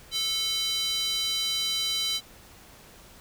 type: tone with high-pass filter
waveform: square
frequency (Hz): 440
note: A4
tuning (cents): 0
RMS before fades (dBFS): -28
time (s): 0.11-2.21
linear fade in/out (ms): 50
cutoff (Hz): 3600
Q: 5.5
effects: pink hiss -51 dBFS RMS until 3.2 s